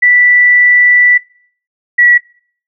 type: tone pair in turn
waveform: sine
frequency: 1968 / 1937.5 Hz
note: B6 / B6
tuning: -7 / -34 cents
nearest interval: unison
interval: 27 cents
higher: first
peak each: -4 dBFS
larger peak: neither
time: 0.02-1.18 / 1.98-2.18 s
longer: first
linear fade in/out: 10 ms
effects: noise-tail reverb RT60 0.5 s tail -20 dB re dry